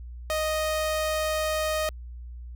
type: tone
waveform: sawtooth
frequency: 622.3 Hz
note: D#5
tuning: in tune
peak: -21 dBFS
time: 0.3-1.89 s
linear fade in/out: 0 ms
effects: added 60 Hz sine -37 dBFS peak until 2.55 s